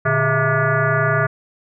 sine tone with frequency modulation, 648 Hz, E5, 30 cents flat, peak -14 dBFS, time 0.05-1.27 s, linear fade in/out 10 ms, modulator 265 Hz, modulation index 4, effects none

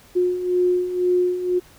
sine beating tone pair, 358.4 / 360.4 Hz, F4 / F#4, +45 / -45 cents, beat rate 2 Hz, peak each -24 / -18 dBFS, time 0.15-1.6 s, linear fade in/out 20 ms, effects pink hiss -50 dBFS RMS until 1.78 s

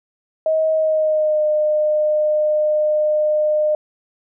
sine tone with pitch glide, 633 to 607.9 Hz, D#5 to D#5, +30 to -40 cents, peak -14 dBFS, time 0.46-3.75 s, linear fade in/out 2 ms, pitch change -70 cents, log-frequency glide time 0.72-1.45 s, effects none

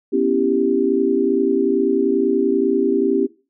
sine chord, C# half-diminished seventh, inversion third, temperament equal, 246.9 / 277.2 / 329.6 / 392 Hz, B3 / C#4 / E4 / G4, 0 / 0 / 0 / 0 cents, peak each -22 / -20 / -22 / -18 dBFS, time 0.12-3.27 s, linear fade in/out 20 ms, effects noise-tail reverb RT60 0.3 s tail -18 dB re dry

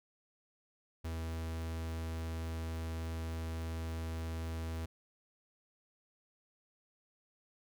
45% pulse tone, 81.5 Hz, E2, 19 cents flat, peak -37 dBFS, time 1.04-4.86 s, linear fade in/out 10 ms, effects none

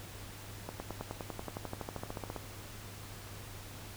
accelerating click train, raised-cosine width 1 ms, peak -24 dBFS, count 21, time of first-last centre 0.69-2.363 s, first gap 110 ms, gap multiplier 0.97, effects added 101 Hz sine -49 dBFS peak until 3.96 s + pink hiss -49 dBFS RMS until 3.96 s

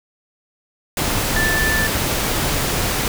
sine tone in noise, 1760 Hz, A6, in tune, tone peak -18 dBFS, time 1.36-1.87 s, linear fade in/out 2 ms, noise pink, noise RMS -20 dBFS, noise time 0.97-3.08 s, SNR -1 dB, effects none

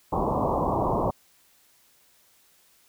white low-pass noise, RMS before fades -25 dBFS, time 0.12-1.11 s, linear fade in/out 10 ms, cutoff 1100 Hz, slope 96 dB/octave, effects white hiss -61 dBFS RMS until 2.88 s

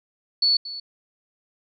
sine tone with echo, 4435 Hz, C#8, in tune, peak -16 dBFS, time 0.42-0.57 s, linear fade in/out 5 ms, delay 230 ms, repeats 1, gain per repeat -15 dB, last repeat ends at 0.8 s, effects none

